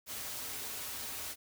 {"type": "noise with comb filter", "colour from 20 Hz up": "white", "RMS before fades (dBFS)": -41, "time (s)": [0.06, 1.36], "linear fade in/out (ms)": 50, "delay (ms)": 5.8, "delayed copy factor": -0.5, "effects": []}